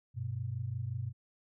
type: tone pair together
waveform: sine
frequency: 98.5 / 124.1 Hz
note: G2 / B2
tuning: +9 / +9 cents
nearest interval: major third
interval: 400 cents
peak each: -38 / -36 dBFS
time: 0.14-1.13 s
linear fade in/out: 50 ms
effects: none